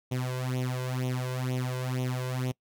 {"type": "tone with flanger", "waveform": "sawtooth", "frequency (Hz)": 127.3, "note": "C3", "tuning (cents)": -47, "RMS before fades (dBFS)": -31, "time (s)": [0.11, 2.52], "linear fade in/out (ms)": 10, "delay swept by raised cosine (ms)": [0.31, 2.01], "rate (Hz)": 2.1, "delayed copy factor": 0.8, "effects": ["noise-tail reverb RT60 0.1 s tail -24 dB re dry"]}